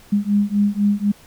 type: beating tone pair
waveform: sine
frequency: 202.4 / 206.4 Hz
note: G#3 / G#3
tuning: -44 / -10 cents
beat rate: 4 Hz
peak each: -18 dBFS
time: 0.12-1.12 s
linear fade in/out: 10 ms
effects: pink hiss -48 dBFS RMS until 1.26 s